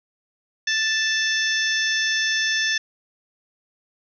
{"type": "harmonic tone with a mistuned harmonic", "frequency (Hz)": 880, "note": "A5", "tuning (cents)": 0, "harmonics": [2, 3, 4, 5, 6, 7], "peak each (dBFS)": [-22, -30, -27, -38, -27, -30], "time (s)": [0.67, 2.78], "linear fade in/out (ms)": 5, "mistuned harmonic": 6, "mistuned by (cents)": 18, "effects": []}